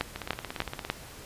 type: two click trains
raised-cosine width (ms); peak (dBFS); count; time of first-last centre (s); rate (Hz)
0.3; -18 / -10; 13 / 4; 0.16-0.85 / 0.01-0.9; 17.4 / 3.37
effects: pink hiss -46 dBFS RMS until 1.25 s + resampled to 32000 Hz